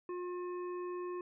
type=harmonic tone with a mistuned harmonic; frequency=357 Hz; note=F4; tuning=38 cents sharp; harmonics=1 / 3 / 5 / 7; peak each=-38 / -46 / -59 / -60 dBFS; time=0.09-1.21 s; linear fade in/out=2 ms; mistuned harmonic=7; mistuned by=+26 cents; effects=none